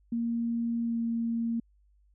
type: tone with pitch glide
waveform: sine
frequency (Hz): 233.1 to 231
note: A#3 to A#3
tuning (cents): 0 to -16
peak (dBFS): -27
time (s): 0.12-1.6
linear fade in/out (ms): 5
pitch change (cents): -16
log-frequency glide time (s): 0.83-0.98
effects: added 50 Hz sine -61 dBFS peak until 2.14 s